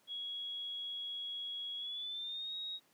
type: tone with pitch glide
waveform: sine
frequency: 3328 to 3779 Hz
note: G#7 to A#7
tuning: +3 to +23 cents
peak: -39 dBFS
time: 0.07-2.8 s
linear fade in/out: 50 ms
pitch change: +220 cents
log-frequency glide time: 1.77-2.55 s
effects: pink hiss -70 dBFS RMS until 2.93 s + high-pass 200 Hz 12 dB/octave